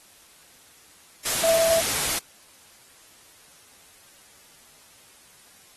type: tone in noise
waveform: sine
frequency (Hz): 659.3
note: E5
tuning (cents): 0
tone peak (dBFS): -18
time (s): 1.43-1.81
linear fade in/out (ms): 10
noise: white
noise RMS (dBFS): -25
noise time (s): 1.25-2.19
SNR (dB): +4
effects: white hiss -53 dBFS RMS until 5.76 s + AAC 32 kbps